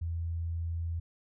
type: tone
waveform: sine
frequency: 83.6 Hz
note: E2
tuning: 25 cents sharp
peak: -31 dBFS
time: 0.01-1 s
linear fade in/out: 10 ms
effects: none